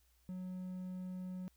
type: tone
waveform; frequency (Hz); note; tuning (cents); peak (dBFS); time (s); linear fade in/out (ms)
triangle; 183.8; F#3; -11; -39; 0.29-1.48; 0
effects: added 60 Hz sine -70 dBFS peak until 1.56 s + white hiss -75 dBFS RMS until 1.56 s